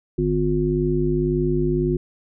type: harmonic tone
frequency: 50.9 Hz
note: G#1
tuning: 34 cents flat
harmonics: 1 / 3 / 5 / 7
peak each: -26 / -23 / -26 / -21 dBFS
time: 0.18-1.97 s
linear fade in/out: 5 ms
effects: none